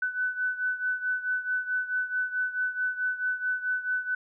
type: beating tone pair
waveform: sine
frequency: 1500 / 1504.6 Hz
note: F#6 / F#6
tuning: +23 / +29 cents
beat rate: 4.6 Hz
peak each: -28 / -32 dBFS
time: 0.02-4.15 s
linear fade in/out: 5 ms
effects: none